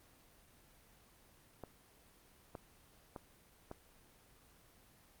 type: clicks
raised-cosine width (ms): 1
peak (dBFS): -30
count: 4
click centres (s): 1.637 / 2.552 / 3.162 / 3.714
effects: pink hiss -65 dBFS RMS until 5.2 s + Opus 24 kbps